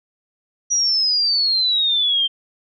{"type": "exponential sweep", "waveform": "sine", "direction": "down", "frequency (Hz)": [5840, 3136], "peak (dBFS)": -15, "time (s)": [0.7, 2.28], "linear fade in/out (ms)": 20, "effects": []}